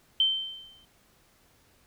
sine tone with exponential decay, 3106 Hz, G7, 17 cents flat, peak -18 dBFS, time 0.2-0.85 s, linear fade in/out 2 ms, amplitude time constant 140 ms, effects pink hiss -63 dBFS RMS until 1.86 s

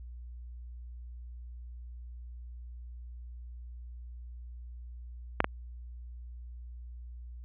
clicks, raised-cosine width 0.5 ms, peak -7 / -11 dBFS, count 2, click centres 5.404 / 5.444 s, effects added 60 Hz sine -42 dBFS peak until 7.44 s + resampled to 8000 Hz

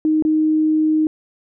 sine tone with dropouts, 311.1 Hz, D#4, in tune, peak -13 dBFS, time 0.05-1.07 s, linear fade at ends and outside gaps 1 ms, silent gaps 0.224-0.25 s, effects none

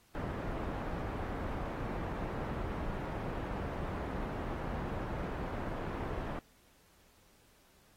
pink low-pass noise, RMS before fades -38 dBFS, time 0.15-6.39 s, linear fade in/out 0 ms, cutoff 1200 Hz, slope 12 dB/octave, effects pink hiss -66 dBFS RMS until 7.96 s + AAC 48 kbps

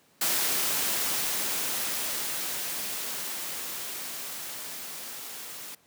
white noise with level ramp, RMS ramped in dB -26 to -41 dBFS, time 0.21-5.75 s, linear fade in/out 5 ms, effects pink hiss -62 dBFS RMS until 5.86 s + high-pass 150 Hz 12 dB/octave

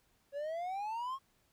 triangle exponential sweep, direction up, 552 to 1100 Hz, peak -34 dBFS, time 0.32-1.19 s, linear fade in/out 50 ms, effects pink hiss -73 dBFS RMS until 1.52 s

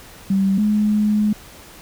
sine tone pair in turn, 194.1 / 210.8 Hz, G3 / G#3, -17 / +26 cents, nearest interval minor second, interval 143 cents, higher second, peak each -14 dBFS, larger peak neither, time 0.3-0.58 / 0.58-1.33 s, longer second, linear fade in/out 5 ms, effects pink hiss -42 dBFS RMS until 1.81 s

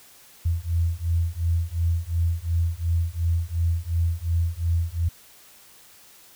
sine beating tone pair, 82.8 / 85.6 Hz, E2 / F2, +8 / -34 cents, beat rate 2.8 Hz, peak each -24 / -24 dBFS, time 0.45-5.09 s, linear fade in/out 10 ms, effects white hiss -51 dBFS RMS until 6.35 s

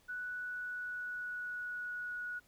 sine tone with pitch glide, 1480 to 1461.3 Hz, F#6 to F#6, 0 to -22 cents, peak -38 dBFS, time 0.08-2.4 s, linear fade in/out 20 ms, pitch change -22 cents, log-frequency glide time 0.2-2.16 s, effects pink hiss -68 dBFS RMS until 2.47 s

